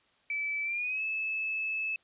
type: tone with pitch glide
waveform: sine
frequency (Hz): 2309 to 2607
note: D7 to E7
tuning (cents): -30 to -20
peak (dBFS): -30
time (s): 0.3-1.96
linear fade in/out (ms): 2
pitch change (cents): +210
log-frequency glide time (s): 0.63-1.03
effects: white hiss -67 dBFS RMS until 2.03 s + resampled to 8000 Hz